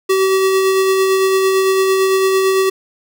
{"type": "tone with tremolo", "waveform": "square", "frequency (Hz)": 382.4, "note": "G4", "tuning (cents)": -43, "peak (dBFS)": -11, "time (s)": [0.09, 2.7], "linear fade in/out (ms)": 10, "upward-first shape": "sine", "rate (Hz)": 8.9, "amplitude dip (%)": 25, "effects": ["8-bit"]}